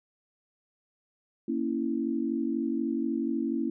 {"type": "chord", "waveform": "sine", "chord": "A# diminished", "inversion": "none", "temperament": "equal", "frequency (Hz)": [233.1, 277.2, 329.6], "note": ["A#3", "C#4", "E4"], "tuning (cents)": [0, 0, 0], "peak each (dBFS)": -31, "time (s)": [1.48, 3.7], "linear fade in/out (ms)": 5, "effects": []}